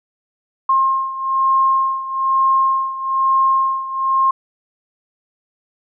sine beating tone pair, 1066 / 1067.1 Hz, C6 / C6, +32 / +34 cents, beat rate 1.1 Hz, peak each -15 / -19 dBFS, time 0.69-4.31 s, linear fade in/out 5 ms, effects none

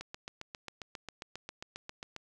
click train, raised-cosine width 0.2 ms, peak -24 dBFS, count 17, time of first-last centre 0.01-2.163 s, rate 7.43 Hz, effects none

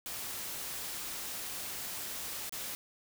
white noise with dropouts, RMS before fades -40 dBFS, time 0.06-2.75 s, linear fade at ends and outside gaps 0 ms, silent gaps 2.494-2.524 s, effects none

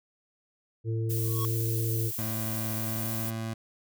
harmonic tone, 112.6 Hz, A2, 40 cents sharp, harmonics 1 / 3 / 4, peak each -27 / -37 / -39 dBFS, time 0.84-2.12 s, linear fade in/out 50 ms
violet noise, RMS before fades -35 dBFS, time 1.09-3.31 s, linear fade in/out 20 ms
square tone with exponential growth, 1106 Hz, C#6, 4 cents flat, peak -33 dBFS, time 1.16-1.45 s, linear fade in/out 0 ms, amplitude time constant 61 ms
25% pulse tone with pitch glide, 110.3 to 112.49 Hz, A2 to A2, +5 to +39 cents, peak -28 dBFS, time 2.18-3.54 s, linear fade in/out 10 ms, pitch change +34 cents, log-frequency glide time 2.79-3.25 s
effects none

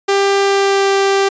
sawtooth tone with pitch glide, 396.2 to 392.8 Hz, G4 to G4, +18 to +4 cents, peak -7 dBFS, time 0.08-1.29 s, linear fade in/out 10 ms, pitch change -14 cents, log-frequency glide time 0.43-0.91 s, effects resampled to 16000 Hz

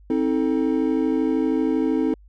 triangle chord, A diminished, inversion first, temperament just, 264 / 316.8 / 440 Hz, C4 / Eb4 / A4, +16 / +31 / 0 cents, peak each -20 / -20 / -24 dBFS, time 0.1-2.14 s, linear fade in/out 2 ms, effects added 50 Hz sine -46 dBFS peak until 2.28 s

